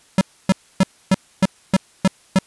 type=tone bursts; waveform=square; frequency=190 Hz; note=F#3; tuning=46 cents sharp; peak=-11 dBFS; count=8; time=0.18-2.388 s; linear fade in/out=2 ms; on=31 ms; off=280 ms; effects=white hiss -53 dBFS RMS until 2.46 s + resampled to 24000 Hz